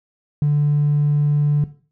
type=tone; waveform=triangle; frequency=146.83 Hz; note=D3; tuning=in tune; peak=-10 dBFS; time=0.42-1.64 s; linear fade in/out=2 ms; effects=noise-tail reverb RT60 0.4 s tail -18 dB re dry + tanh soft clip ceiling -11 dBFS